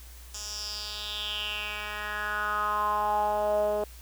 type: tone with band-pass filter sweep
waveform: 10% pulse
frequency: 209.4 Hz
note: G#3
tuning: 15 cents sharp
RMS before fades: -30 dBFS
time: 0.34-3.84 s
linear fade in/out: 2 ms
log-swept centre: 6500 to 520 Hz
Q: 5
effects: added 60 Hz sine -45 dBFS peak until 4.01 s + white hiss -52 dBFS RMS until 4.01 s